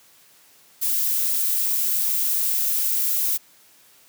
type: noise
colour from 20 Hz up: violet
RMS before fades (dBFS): -22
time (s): 0.81-3.38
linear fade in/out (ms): 20
effects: white hiss -54 dBFS RMS until 4.08 s + high-pass 100 Hz 12 dB/octave